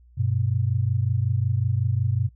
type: tone pair together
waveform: sine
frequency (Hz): 97.9 / 123.35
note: G2 / B2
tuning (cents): -2 / -2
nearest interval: major third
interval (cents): 400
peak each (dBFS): -23 / -23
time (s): 0.17-2.29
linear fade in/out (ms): 20
effects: noise-tail reverb RT60 0.1 s tail -22 dB re dry + added 60 Hz sine -50 dBFS peak until 2.35 s